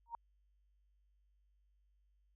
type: tone with exponential growth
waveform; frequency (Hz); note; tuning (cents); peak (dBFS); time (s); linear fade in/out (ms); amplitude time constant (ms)
sine; 932.3; A#5; 0; -36; 0.06-0.15; 1; 19
effects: added 50 Hz sine -70 dBFS peak until 2.35 s